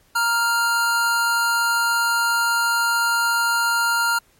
square tone pair together, 934.7 / 1396.9 Hz, A#5 / F6, +4 / 0 cents, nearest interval perfect fifth, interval 696 cents, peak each -24 / -19 dBFS, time 0.15-4.19 s, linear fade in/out 10 ms, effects pink hiss -58 dBFS RMS until 4.39 s + MP3 64 kbps

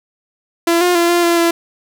sawtooth tone with pitch steps, 338.4 / 355.7 / 342 / 347.1 / 341.3 / 337.9 Hz, E4 / F4 / F4 / F4 / F4 / E4, +45 / +32 / -36 / -11 / -40 / +43 cents, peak -7 dBFS, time 0.67-1.51 s, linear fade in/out 5 ms, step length 140 ms, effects none

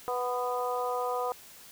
harmonic tone with a mistuned harmonic, 246.9 Hz, B3, in tune, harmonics 2 / 3 / 4 / 5, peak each -32 / -34 / -35 / -36 dBFS, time 0.08-1.32 s, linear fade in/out 0 ms, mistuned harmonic 4, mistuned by +20 cents, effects white hiss -51 dBFS RMS until 1.71 s

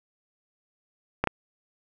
clicks, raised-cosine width 0.5 ms, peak -8 dBFS, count 2, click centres 1.24 / 1.273 s, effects none

